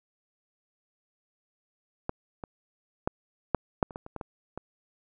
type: clicks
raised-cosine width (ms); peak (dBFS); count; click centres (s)
1; -15 / -23 / -12 / -8 / -8 / -29 / -22 / -28 / -22 / -22 / -22; 11; 2.094 / 2.438 / 3.075 / 3.547 / 3.828 / 3.908 / 3.959 / 4.064 / 4.163 / 4.212 / 4.576
effects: none

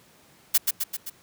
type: noise with echo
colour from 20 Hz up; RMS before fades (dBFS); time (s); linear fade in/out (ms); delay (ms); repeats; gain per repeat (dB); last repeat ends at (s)
blue; -18; 0.54-0.58; 10; 130; 4; -4; 1.1
effects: pink hiss -56 dBFS RMS until 1.22 s + high-pass 100 Hz 12 dB/octave

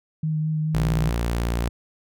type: tone with vibrato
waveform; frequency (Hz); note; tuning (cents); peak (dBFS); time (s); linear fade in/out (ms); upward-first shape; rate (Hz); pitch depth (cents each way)
sine; 155.56; D#3; 0; -21; 0.23-1.1; 5; sine; 4.7; 15
type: tone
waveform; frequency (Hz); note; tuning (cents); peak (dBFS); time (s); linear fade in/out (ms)
sawtooth; 58.27; A#1; 0; -18; 0.74-1.69; 10
effects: none

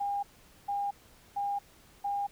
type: tone bursts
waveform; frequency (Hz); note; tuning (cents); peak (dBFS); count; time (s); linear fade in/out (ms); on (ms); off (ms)
sine; 807; G#5; -50; -29; 4; 0-2.27; 10; 230; 450
effects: pink hiss -59 dBFS RMS until 2.31 s

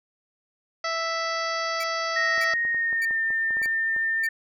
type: harmonic tone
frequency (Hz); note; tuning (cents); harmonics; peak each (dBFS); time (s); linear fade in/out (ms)
659.3; E5; 0; 1 / 2 / 3 / 4 / 5 / 6 / 7 / 8 / 9; -31 / -29 / -31 / -42 / -42 / -44 / -35 / -39 / -42; 0.84-2.54; 5
type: tone bursts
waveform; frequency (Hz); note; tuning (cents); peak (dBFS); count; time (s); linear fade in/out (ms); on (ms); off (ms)
sawtooth; 2300; D7; -37; -29; 5; 1.8-4.27; 5; 38; 570
type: tone with pitch glide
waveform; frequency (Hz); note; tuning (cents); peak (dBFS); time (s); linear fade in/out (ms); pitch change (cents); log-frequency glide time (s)
sine; 1864.7 to 1803.3; A#6 to A6; 0 to +42; -22; 2.16-4.29; 5; -58; 2.68-3.19
type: clicks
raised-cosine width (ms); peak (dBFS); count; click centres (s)
1; -28; 12; 2.379 / 2.538 / 2.651 / 2.746 / 2.928 / 3.109 / 3.305 / 3.507 / 3.569 / 3.617 / 3.659 / 3.964
effects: none

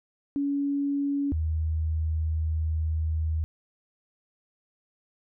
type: tone pair in turn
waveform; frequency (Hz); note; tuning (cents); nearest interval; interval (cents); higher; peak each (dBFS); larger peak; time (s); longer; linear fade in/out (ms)
sine; 282.3 / 79.22; C#4 / D#2; +32 / +32; octave + minor seventh; 2200; first; -24; neither; 0.36-1.32 / 1.32-3.44; second; 0
effects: none

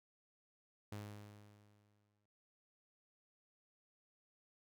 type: tone with exponential decay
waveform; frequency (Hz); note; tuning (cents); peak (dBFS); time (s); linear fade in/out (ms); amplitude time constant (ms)
sawtooth; 103.83; G#2; 0; -40; 0.92-2.26; 5; 290
effects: none

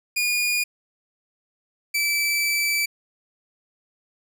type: tone pair in turn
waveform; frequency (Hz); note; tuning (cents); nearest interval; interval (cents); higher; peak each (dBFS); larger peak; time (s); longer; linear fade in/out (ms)
sawtooth; 2440 / 2317; D#7 / D7; -34 / -24; minor second; 90; first; -17; neither; 0.16-0.64 / 1.94-2.86; second; 10
effects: none

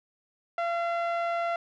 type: tone with low-pass filter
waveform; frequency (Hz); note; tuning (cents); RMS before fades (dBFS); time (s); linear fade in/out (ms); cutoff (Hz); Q
sawtooth; 683; F5; -39; -29; 0.58-1.56; 2; 1900; 0.88
effects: none

